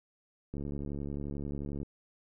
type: click train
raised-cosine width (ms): 3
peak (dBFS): -26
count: 93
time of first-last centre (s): 0.54-1.83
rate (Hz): 71.3
effects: none